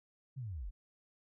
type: linear sweep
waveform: sine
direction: down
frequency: 140.3 to 34.65 Hz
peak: -39 dBFS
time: 0.36-0.71 s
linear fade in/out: 20 ms
effects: none